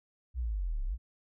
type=linear two-way sweep; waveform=sine; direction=down then up; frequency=65.2 to 30.73 to 65.2 Hz; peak=-30 dBFS; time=0.34-0.98 s; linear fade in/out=50 ms; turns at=0.85 s; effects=none